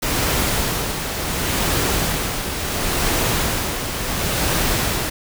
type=noise with tremolo; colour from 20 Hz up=pink; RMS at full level=-19 dBFS; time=0.02-5.1 s; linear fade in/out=10 ms; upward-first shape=sine; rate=0.71 Hz; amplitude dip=50%; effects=none